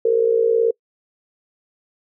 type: tone with amplitude modulation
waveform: sine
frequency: 458.1 Hz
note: A#4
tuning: 30 cents flat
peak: -10 dBFS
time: 0.05-0.71 s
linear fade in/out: 5 ms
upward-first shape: sine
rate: 58.7 Hz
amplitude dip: 70%
effects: noise-tail reverb RT60 0.1 s tail -25 dB re dry